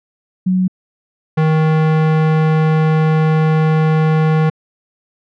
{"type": "tone pair in turn", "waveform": ["sine", "square"], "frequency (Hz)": [185, 157.15], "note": ["F#3", "D#3"], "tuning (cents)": [0, 18], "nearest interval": "minor third", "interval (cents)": 282, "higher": "first", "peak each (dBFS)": -11, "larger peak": "neither", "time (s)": [[0.46, 0.68], [1.37, 4.5]], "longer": "second", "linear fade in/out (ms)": 10, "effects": ["low-pass 2000 Hz 12 dB/octave"]}